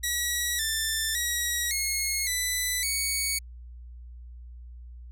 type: tone with pitch steps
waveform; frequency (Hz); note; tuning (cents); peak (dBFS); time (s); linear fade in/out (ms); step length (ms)
10% pulse; 1926 / 1775 / 1914 / 2163 / 1993 / 2233; B6 / A6 / A#6 / C#7 / B6 / C#7; -44 / +15 / +45 / -43 / +15 / +12; -17; 0.03-3.39; 10; 560
effects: added 60 Hz sine -41 dBFS peak until 5.11 s